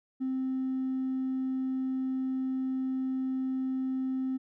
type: tone with hard clipping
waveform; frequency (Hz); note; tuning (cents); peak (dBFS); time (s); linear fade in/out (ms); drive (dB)
sine; 261.6; C4; 0; -29; 0.2-4.38; 20; 1
effects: none